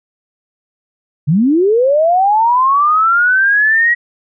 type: linear sweep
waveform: sine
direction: up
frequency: 133.4 to 1923 Hz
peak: -8 dBFS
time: 1.27-3.95 s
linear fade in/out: 20 ms
effects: none